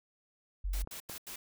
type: tone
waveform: sine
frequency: 46.25 Hz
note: F#1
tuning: in tune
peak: -31 dBFS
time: 0.64-0.85 s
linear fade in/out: 10 ms
type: noise bursts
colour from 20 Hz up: white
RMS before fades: -44 dBFS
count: 4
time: 0.73-1.36 s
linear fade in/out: 5 ms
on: 93 ms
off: 86 ms
type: clicks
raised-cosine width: 1 ms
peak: -29 dBFS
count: 2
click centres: 0.874 / 1.097 s
effects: none